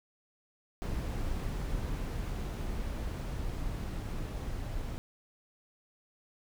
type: noise with level ramp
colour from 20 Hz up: brown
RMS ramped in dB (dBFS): -34 to -37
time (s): 0.82-4.98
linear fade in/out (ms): 0
effects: none